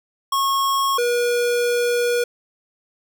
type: tone pair in turn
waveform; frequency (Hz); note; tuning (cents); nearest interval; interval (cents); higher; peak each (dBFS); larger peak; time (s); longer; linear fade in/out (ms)
square; 1093 / 481.6; C#6 / B4; -25 / -44; octave + major second; 1419; first; -18; neither; 0.32-0.98 / 0.98-2.24; second; 5
effects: none